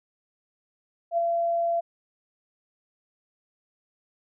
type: tone with ADSR envelope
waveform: sine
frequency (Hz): 680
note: F5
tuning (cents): -46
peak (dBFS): -19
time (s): 1.11-1.81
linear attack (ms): 68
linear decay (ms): 8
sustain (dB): -3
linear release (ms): 18
effects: none